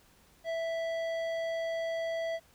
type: tone with tanh clipping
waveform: sine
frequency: 659.3 Hz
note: E5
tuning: in tune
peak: -33 dBFS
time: 0.44-2.4 s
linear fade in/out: 50 ms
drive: 13 dB
effects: pink hiss -63 dBFS RMS until 2.54 s